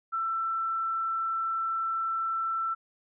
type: tone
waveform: sine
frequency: 1336 Hz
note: E6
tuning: 23 cents sharp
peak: -27 dBFS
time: 0.12-2.75 s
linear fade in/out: 20 ms
effects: none